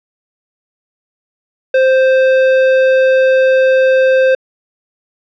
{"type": "tone with tanh clipping", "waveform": "sine", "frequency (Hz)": 523.3, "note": "C5", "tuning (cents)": 0, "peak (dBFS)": -9, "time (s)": [1.74, 4.35], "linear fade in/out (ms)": 5, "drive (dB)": 16, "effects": ["low-pass 3000 Hz 12 dB/octave"]}